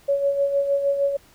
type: tone with tremolo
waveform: sine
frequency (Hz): 560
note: C#5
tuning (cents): +18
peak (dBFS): -16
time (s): 0.08-1.17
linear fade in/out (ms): 10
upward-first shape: sine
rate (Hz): 6.5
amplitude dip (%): 55
effects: pink hiss -54 dBFS RMS until 1.34 s